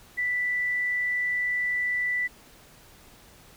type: tone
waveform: sine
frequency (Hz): 1975.5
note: B6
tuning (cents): 0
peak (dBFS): -24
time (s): 0.17-2.28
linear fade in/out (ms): 20
effects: pink hiss -53 dBFS RMS until 3.56 s